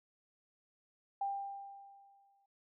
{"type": "tone with exponential decay", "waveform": "sine", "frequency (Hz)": 794, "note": "G5", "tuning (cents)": 22, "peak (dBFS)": -32, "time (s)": [1.21, 2.46], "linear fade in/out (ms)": 5, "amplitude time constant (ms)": 270, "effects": []}